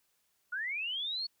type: linear sweep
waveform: sine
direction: up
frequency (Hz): 1396.9 to 4435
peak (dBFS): -33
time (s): 0.52-1.27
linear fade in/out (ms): 10
effects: white hiss -75 dBFS RMS until 1.4 s